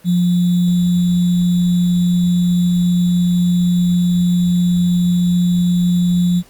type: tone with sample-and-hold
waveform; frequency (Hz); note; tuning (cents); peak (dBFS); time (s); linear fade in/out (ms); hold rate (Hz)
sine; 176.8; F3; +22; -11; 0.04-6.43; 50; 3675
effects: pink hiss -48 dBFS RMS until 6.49 s + Opus 32 kbps